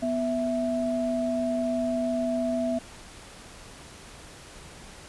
sine tone pair together, 247 / 659.3 Hz, B3 / E5, 0 / 0 cents, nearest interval octave + perfect fourth, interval 1700 cents, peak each -27 dBFS, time 0.02-2.79 s, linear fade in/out 10 ms, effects pink hiss -46 dBFS RMS until 5.08 s + resampled to 24000 Hz

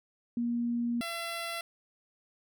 sine / 10% pulse tone pair in turn, 237.3 / 676.2 Hz, A#3 / E5, +31 / +44 cents, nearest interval octave + tritone, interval 1813 cents, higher second, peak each -28 / -26 dBFS, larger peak second, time 0.37-1.01 / 1.01-1.61 s, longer first, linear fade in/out 2 ms, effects none

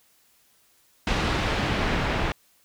pink noise with low-pass filter sweep, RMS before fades -25 dBFS, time 1.07-2.32 s, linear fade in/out 2 ms, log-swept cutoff 3800 to 2500 Hz, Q 0.86, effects white hiss -62 dBFS RMS until 2.64 s

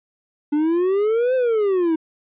triangle exponential two-way sweep, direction up then down, 290 to 524 to 313.3 Hz, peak -14 dBFS, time 0.52-1.96 s, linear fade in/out 10 ms, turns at 1.35 s, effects resampled to 8000 Hz

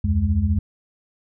sine tone cluster, 73.9 / 88.6 / 208.5 Hz, D2 / F2 / G#3, +11 / +25 / +7 cents, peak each -22 / -19 / -24 dBFS, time 0.04-0.59 s, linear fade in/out 5 ms, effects none

